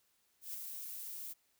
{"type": "noise with ADSR envelope", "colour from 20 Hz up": "violet", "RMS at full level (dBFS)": -41, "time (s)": [0.41, 1.34], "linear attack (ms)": 130, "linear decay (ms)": 8, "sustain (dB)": -4, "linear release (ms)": 23, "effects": ["white hiss -75 dBFS RMS until 1.59 s"]}